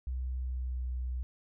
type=tone with pitch glide; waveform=sine; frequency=63.5 to 62.48 Hz; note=B1 to B1; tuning=+49 to +21 cents; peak=-32 dBFS; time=0.07-1.23 s; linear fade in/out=0 ms; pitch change=-28 cents; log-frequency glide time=0.37-0.85 s; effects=none